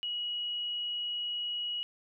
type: tone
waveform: sine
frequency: 2910 Hz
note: F#7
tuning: 29 cents flat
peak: -32 dBFS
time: 0.03-1.83 s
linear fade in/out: 0 ms
effects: none